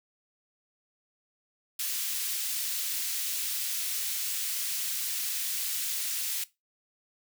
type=high-pass noise; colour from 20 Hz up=white; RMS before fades=-32 dBFS; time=1.79-6.44 s; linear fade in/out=5 ms; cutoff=2500 Hz; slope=12 dB/octave; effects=noise-tail reverb RT60 0.2 s tail -18 dB re dry